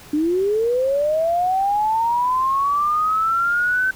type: linear sweep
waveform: sine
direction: up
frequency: 290.8 to 1536 Hz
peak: -16 dBFS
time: 0.13-3.91 s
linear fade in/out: 5 ms
effects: pink hiss -43 dBFS RMS until 3.95 s